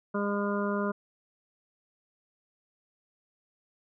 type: harmonic tone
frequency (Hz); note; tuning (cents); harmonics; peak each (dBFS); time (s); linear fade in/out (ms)
203.1; G#3; -38; 1 / 2 / 3 / 5 / 6 / 7; -30 / -33 / -35 / -37 / -38 / -38; 0.14-0.92; 10
effects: none